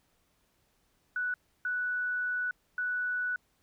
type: tone bursts at uneven times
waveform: sine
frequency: 1480 Hz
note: F#6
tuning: in tune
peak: -29 dBFS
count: 3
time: 1.16-1.34 / 1.65-2.51 / 2.78-3.36 s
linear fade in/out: 2 ms
effects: pink hiss -72 dBFS RMS until 3.62 s